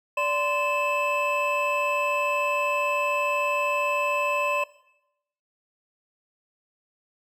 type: tone cluster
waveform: triangle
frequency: 582 / 1034 / 2619 Hz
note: D5 / C6 / E7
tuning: -16 / -21 / -12 cents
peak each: -25 dBFS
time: 0.17-4.64 s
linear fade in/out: 5 ms
effects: noise-tail reverb RT60 0.8 s tail -17 dB re dry